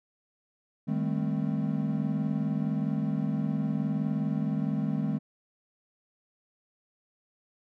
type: chord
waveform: triangle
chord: A half-diminished seventh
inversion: second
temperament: equal with one note detuned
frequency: 155.56 / 200.6 / 220 / 261.6 Hz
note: Eb3 / G3 / A3 / C4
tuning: 0 / +40 / 0 / 0 cents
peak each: -29 / -30 / -30 / -32 dBFS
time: 0.87-5.19 s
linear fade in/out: 20 ms
effects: none